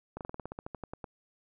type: slowing click train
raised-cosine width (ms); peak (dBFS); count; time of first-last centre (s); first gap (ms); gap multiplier
1; -25; 14; 0.17-1.042; 38; 1.09
effects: none